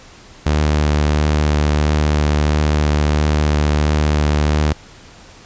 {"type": "tone with vibrato", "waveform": "sawtooth", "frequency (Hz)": 75, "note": "D2", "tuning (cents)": 37, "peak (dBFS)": -9, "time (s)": [0.46, 4.73], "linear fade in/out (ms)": 5, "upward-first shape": "triangle", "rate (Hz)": 1.5, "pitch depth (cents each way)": 15, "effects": ["pink hiss -42 dBFS RMS until 5.45 s", "resampled to 16000 Hz"]}